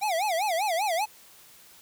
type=tone with vibrato; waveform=square; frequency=747 Hz; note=F#5; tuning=16 cents sharp; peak=-25 dBFS; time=0.01-1.06 s; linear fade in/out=20 ms; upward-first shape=sine; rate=5.1 Hz; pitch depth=250 cents each way; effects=white hiss -53 dBFS RMS until 1.81 s

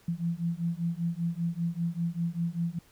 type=beating tone pair; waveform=sine; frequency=166.9 / 172 Hz; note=E3 / F3; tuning=+22 / -26 cents; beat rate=5.1 Hz; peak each=-31 dBFS; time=0.08-2.79 s; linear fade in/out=5 ms; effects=pink hiss -61 dBFS RMS until 2.91 s

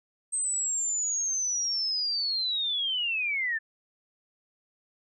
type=linear sweep; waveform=sine; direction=down; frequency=8320 to 1741 Hz; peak=-26 dBFS; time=0.32-3.59 s; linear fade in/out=20 ms; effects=none

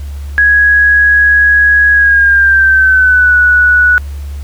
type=tone with pitch glide; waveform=sine; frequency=1663 to 1473 Hz; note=G#6 to F#6; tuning=+2 to -8 cents; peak=-4 dBFS; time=0.38-3.98 s; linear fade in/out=0 ms; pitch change=-210 cents; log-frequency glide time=1.92-3.36 s; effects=added 71 Hz sine -19 dBFS peak until 4.43 s + pink hiss -40 dBFS RMS until 4.43 s

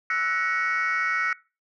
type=chord; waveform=sine; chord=F# dominant seventh; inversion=third; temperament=equal with one note detuned; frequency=1318.5 / 1480 / 1902.7 / 2217 Hz; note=E6 / F#6 / A#6 / C#7; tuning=0 / 0 / +35 / 0 cents; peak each=-27 dBFS; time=0.1-1.33 s; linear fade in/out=2 ms; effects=noise-tail reverb RT60 0.3 s tail -22 dB re dry + tanh soft clip ceiling -17 dBFS

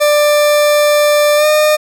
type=tone with pitch glide; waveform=40% pulse; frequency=592 to 607.2 Hz; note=D5 to D#5; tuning=+14 to -42 cents; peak=-7 dBFS; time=0-1.77 s; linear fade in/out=20 ms; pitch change=+44 cents; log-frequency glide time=1.36-1.46 s; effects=none

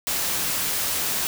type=noise; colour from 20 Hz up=white; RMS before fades=-25 dBFS; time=0.07-1.27 s; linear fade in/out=0 ms; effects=none

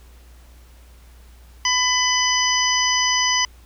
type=harmonic tone; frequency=1000 Hz; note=B5; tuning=21 cents sharp; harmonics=1 / 2 / 3 / 5 / 6; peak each=-23 / -23 / -23 / -23 / -23 dBFS; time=1.65-3.45 s; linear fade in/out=2 ms; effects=added 60 Hz sine -44 dBFS peak until 3.65 s + pink hiss -54 dBFS RMS until 3.65 s

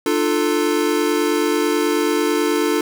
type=chord; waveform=square; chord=D minor; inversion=none; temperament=equal with one note detuned; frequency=300 / 349.2 / 440 Hz; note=D4 / F4 / A4; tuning=+37 / 0 / 0 cents; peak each=-21 / -22 / -21 dBFS; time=0.06-2.81 s; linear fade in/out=2 ms; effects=none

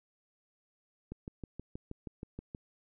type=click train; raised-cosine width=3 ms; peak=-28 dBFS; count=10; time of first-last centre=1.12-2.549 s; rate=6.3 Hz; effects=none

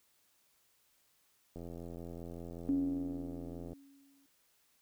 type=click train; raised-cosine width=2 ms; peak=-33 dBFS; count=186; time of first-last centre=1.56-3.731 s; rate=85.2 Hz
type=tone with exponential decay; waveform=sine; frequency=277.2 Hz; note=C#4; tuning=in tune; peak=-27 dBFS; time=2.69-4.26 s; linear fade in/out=0 ms; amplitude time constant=340 ms
effects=white hiss -72 dBFS RMS until 4.81 s

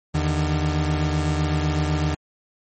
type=tone pair together; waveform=30% pulse; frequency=79 / 150.08 Hz; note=D#2 / D3; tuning=+27 / +38 cents; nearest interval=major seventh; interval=1111 cents; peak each=-20 dBFS; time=0.14-2.15 s; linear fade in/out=10 ms; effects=MP3 32 kbps

